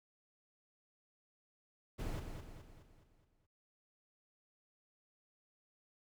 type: noise with echo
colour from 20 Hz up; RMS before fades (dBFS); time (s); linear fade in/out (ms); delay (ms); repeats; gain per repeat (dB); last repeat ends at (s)
brown; -40; 1.98-2.21; 20; 210; 6; -6; 3.47
effects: none